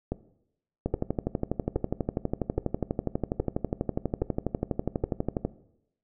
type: two click trains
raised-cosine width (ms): 2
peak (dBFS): -13 / -15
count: 57 / 7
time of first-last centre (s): 0.86-5.45 / 0.12-5.038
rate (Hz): 12.2 / 1.22
effects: noise-tail reverb RT60 0.8 s tail -17 dB re dry